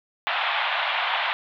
pink band-pass noise, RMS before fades -25 dBFS, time 0.27-1.33 s, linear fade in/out 0 ms, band 690 to 3600 Hz, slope 48 dB/octave, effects none

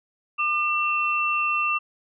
sine tone pair together, 1202.3 / 2699 Hz, D6 / E7, +40 / +40 cents, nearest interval octave + major second, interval 1400 cents, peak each -24 / -23 dBFS, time 0.38-1.79 s, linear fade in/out 20 ms, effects none

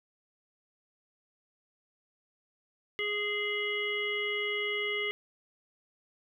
harmonic tone, 415.3 Hz, G#4, in tune, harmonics 1 / 3 / 5 / 7 / 8, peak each -35 / -44 / -32 / -37 / -44 dBFS, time 2.99-5.11 s, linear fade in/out 0 ms, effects 11-bit

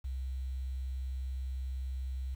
sine tone with quantisation, 65.1 Hz, C2, 8 cents flat, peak -34 dBFS, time 0.04-2.35 s, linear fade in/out 10 ms, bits 10, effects none

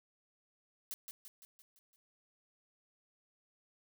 blue noise with echo, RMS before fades -42 dBFS, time 0.91-0.94 s, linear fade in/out 0 ms, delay 170 ms, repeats 6, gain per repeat -5 dB, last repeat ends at 1.96 s, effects none

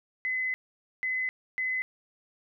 sine tone bursts at uneven times, 2029 Hz, B6, 46 cents sharp, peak -27 dBFS, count 3, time 0.25-0.54 / 1.03-1.29 / 1.58-1.82 s, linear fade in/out 0 ms, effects none

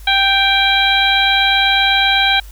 harmonic tone with a mistuned harmonic, 784 Hz, G5, in tune, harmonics 1 / 2 / 3 / 4 / 5, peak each -17 / -17 / -17 / -17 / -17 dBFS, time 0.07-2.4 s, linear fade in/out 5 ms, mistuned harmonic 4, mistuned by +48 cents, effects added 50 Hz sine -32 dBFS peak until 2.51 s + white hiss -45 dBFS RMS until 2.51 s

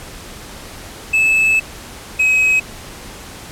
triangle tone pair in turn, 2611 / 2545 Hz, E7 / D#7, -17 / +39 cents, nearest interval unison, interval 44 cents, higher first, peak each -9 dBFS, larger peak neither, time 1.13-1.6 / 2.19-2.6 s, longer first, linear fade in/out 10 ms, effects pink hiss -34 dBFS RMS until 3.51 s + low-pass 12000 Hz 12 dB/octave

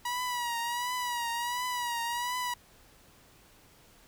sawtooth tone with vibrato, 965 Hz, B5, 40 cents flat, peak -27 dBFS, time 0.05-2.54 s, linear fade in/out 5 ms, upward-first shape triangle, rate 1.4 Hz, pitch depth 68 cents each way, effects pink hiss -59 dBFS RMS until 4.07 s

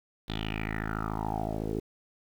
10% pulse tone with low-pass filter sweep, 53.8 Hz, A1, 38 cents flat, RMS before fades -33 dBFS, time 0.28-1.8 s, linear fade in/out 10 ms, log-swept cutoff 3800 to 410 Hz, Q 5.8, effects 9-bit

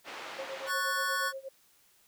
pink band-pass noise, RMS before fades -43 dBFS, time 0.04-0.72 s, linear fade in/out 50 ms, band 610 to 3500 Hz, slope 12 dB/octave
sine tone with tremolo, 537 Hz, C5, 45 cents sharp, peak -36 dBFS, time 0.38-1.49 s, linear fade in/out 10 ms, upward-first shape sine, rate 8.4 Hz, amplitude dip 90%
square chord, F# minor, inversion second, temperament equal, 1108.7 / 1480 / 1760 Hz, C#6 / F#6 / A6, 0 / 0 / 0 cents, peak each -34 / -33 / -37 dBFS, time 0.66-1.33 s, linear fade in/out 50 ms
effects white hiss -65 dBFS RMS until 2.07 s

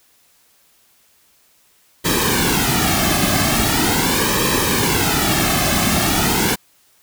pink noise with flanger, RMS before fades -17 dBFS, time 2.04-6.56 s, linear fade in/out 20 ms, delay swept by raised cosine 1.4 to 2.13 ms, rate 0.41 Hz, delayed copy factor -0.75, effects white hiss -56 dBFS RMS until 7.02 s

